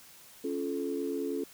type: chord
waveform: sine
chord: Db augmented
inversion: none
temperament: just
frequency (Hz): 277.2 / 346.5 / 433.1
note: Db4 / F4 / A4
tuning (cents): 0 / -14 / -27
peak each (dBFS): -34 / -36 / -34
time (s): 0.44-1.44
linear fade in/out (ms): 5
effects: tanh soft clip ceiling -21 dBFS + white hiss -54 dBFS RMS until 1.53 s